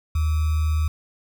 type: tone with sample-and-hold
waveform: sine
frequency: 77.78 Hz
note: D#2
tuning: in tune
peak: -18 dBFS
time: 0.15-0.88 s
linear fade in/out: 5 ms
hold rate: 1225 Hz
effects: none